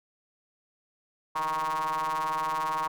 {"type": "ring-modulated tone", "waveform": "square", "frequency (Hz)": 77.78, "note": "D#2", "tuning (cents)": 0, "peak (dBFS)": -25, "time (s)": [1.35, 2.88], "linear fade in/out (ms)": 10, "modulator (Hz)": 1020, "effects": []}